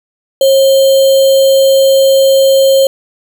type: tone with sample-and-hold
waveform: sine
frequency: 540 Hz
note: C#5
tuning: 45 cents flat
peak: -4 dBFS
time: 0.41-2.87 s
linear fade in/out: 2 ms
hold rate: 3675 Hz
effects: none